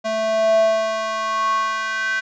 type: tone with high-pass filter sweep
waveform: square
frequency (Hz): 220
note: A3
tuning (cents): 0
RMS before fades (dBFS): -20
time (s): 0.04-2.21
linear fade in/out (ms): 20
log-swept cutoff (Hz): 490 to 1600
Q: 6.3
effects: resampled to 16000 Hz